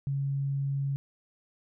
sine tone, 138.59 Hz, C#3, in tune, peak -27 dBFS, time 0.07-0.96 s, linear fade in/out 0 ms, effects none

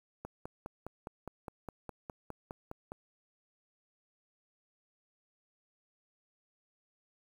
click train, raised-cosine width 1 ms, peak -27 dBFS, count 14, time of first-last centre 0.25-2.919 s, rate 4.87 Hz, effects 9-bit

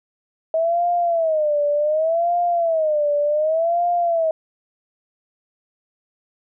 sine tone with vibrato, 639 Hz, D#5, 46 cents sharp, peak -16 dBFS, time 0.54-4.31 s, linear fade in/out 2 ms, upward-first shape sine, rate 0.67 Hz, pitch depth 160 cents each way, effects none

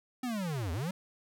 square linear two-way sweep, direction down then up, 260 to 77 to 195.6 Hz, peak -33 dBFS, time 0.23-0.91 s, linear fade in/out 5 ms, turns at 0.72 s, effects none

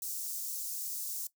white high-pass noise, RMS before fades -38 dBFS, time 0.02-1.27 s, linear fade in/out 2 ms, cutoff 5700 Hz, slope 24 dB/octave, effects noise-tail reverb RT60 0.1 s tail -17 dB re dry

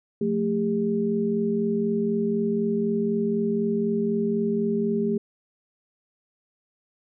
sine tone cluster, 176.9 / 220.9 / 402.5 Hz, F3 / A3 / G4, +23 / +7 / +46 cents, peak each -31 / -24 / -25 dBFS, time 0.21-5.18 s, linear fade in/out 5 ms, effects none

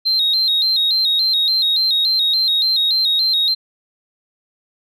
sine tone with vibrato, 3946 Hz, B7, 2 cents flat, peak -12 dBFS, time 0.05-3.55 s, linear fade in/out 20 ms, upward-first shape square, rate 3.5 Hz, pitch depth 80 cents each way, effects tanh soft clip ceiling -10 dBFS

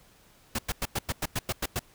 pink noise bursts, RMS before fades -29 dBFS, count 10, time 0.55-1.793 s, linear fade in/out 5 ms, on 37 ms, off 97 ms, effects pink hiss -59 dBFS RMS until 1.94 s

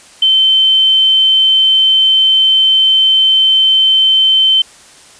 sine tone, 3087 Hz, G7, 27 cents flat, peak -6 dBFS, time 0.22-4.62 s, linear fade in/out 5 ms, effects white hiss -40 dBFS RMS until 5.19 s + resampled to 22050 Hz

